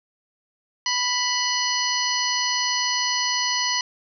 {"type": "harmonic tone with a mistuned harmonic", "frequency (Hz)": 987.8, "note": "B5", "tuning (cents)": 0, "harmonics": [1, 2, 3, 4, 5, 6], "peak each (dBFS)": [-28, -28, -28, -28, -28, -28], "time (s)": [0.86, 3.81], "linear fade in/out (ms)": 2, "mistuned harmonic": 4, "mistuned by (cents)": 130, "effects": []}